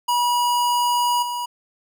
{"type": "tone with level steps", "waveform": "square", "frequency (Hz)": 968, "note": "B5", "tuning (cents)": -35, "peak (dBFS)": [-18, -25], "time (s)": [0.08, 1.46], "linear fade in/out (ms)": 10, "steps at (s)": 1.22, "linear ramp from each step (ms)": 10, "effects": []}